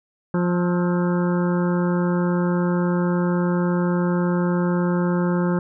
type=harmonic tone with a mistuned harmonic; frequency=176.4 Hz; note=F3; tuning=18 cents sharp; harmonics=1 / 2 / 3 / 5 / 6 / 7 / 8 / 9; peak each=-19 / -25 / -29 / -33 / -35 / -36 / -37 / -38 dBFS; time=0.34-5.59 s; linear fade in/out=2 ms; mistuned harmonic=7; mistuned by=+87 cents; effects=none